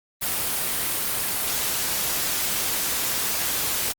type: noise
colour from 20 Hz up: white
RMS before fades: -25 dBFS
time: 0.21-3.93 s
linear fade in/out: 20 ms
effects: Opus 32 kbps